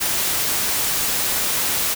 white noise, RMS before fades -21 dBFS, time 0-1.95 s, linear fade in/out 20 ms, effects none

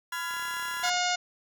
35% pulse chord, F diminished, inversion second, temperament just, 1005.8 / 1396.9 / 1676.3 Hz, Cb6 / F6 / Ab6, +31 / 0 / +16 cents, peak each -34 dBFS, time 0.12-0.9 s, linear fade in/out 5 ms
click train, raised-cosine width 0.3 ms, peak -29 dBFS, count 24, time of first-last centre 0.31-0.971 s, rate 34.8 Hz
harmonic tone, 717 Hz, F5, 45 cents sharp, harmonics 1 / 2 / 3 / 4 / 5 / 6 / 7 / 8 / 9 / 10, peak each -29 / -32 / -34 / -35 / -36 / -37 / -37 / -38 / -39 / -39 dBFS, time 0.83-1.16 s, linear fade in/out 10 ms
effects none

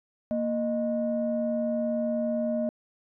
sine tone pair together, 233.1 / 617.3 Hz, A#3 / D#5, 0 / -14 cents, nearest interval octave + perfect fourth, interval 1686 cents, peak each -27 / -27 dBFS, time 0.31-2.69 s, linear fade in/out 0 ms, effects tanh soft clip ceiling -18 dBFS

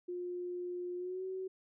sine tone with pitch glide, 356 to 376.3 Hz, F4 to F#4, +33 to +29 cents, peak -37 dBFS, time 0.08-1.48 s, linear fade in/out 10 ms, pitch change +96 cents, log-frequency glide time 0.97-1.24 s, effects none

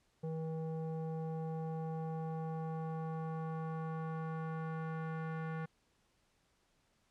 square tone with low-pass filter sweep, 160.4 Hz, E3, 47 cents flat, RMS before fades -40 dBFS, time 0.23-5.66 s, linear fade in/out 10 ms, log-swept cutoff 570 to 1600 Hz, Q 2, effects pink hiss -75 dBFS RMS until 7.1 s + low-pass 9000 Hz 12 dB/octave

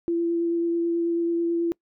sine tone with vibrato, 338.5 Hz, E4, 46 cents sharp, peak -21 dBFS, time 0.08-1.72 s, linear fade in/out 0 ms, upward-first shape sine, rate 9.2 Hz, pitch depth 10 cents each way, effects noise-tail reverb RT60 0.1 s tail -25 dB re dry

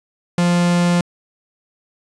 45% pulse tone, 174.61 Hz, F3, in tune, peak -13 dBFS, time 0.38-1.01 s, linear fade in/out 2 ms, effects resampled to 22050 Hz + 8-bit

